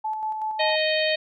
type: tone with tremolo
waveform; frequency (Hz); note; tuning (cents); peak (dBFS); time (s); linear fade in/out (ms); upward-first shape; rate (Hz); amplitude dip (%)
sine; 867; A5; -26; -24; 0.04-0.76; 10; square; 5.3; 35
type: harmonic tone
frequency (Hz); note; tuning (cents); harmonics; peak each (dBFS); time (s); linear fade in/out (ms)
622.3; D#5; 0; 1 / 3 / 4 / 5 / 6 / 7; -23 / -28 / -29 / -30 / -31 / -31; 0.59-1.16; 10
effects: none